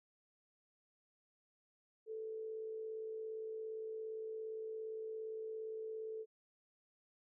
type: tone with amplitude modulation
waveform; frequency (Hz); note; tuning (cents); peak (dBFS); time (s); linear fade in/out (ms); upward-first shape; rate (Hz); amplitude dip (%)
sine; 440; A4; 0; -40; 2.06-6.26; 50; sine; 57.4; 35
effects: none